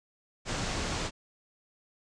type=low-pass noise; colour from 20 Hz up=pink; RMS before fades=-33 dBFS; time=0.45-1.11 s; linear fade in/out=50 ms; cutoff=8000 Hz; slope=48 dB/octave; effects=none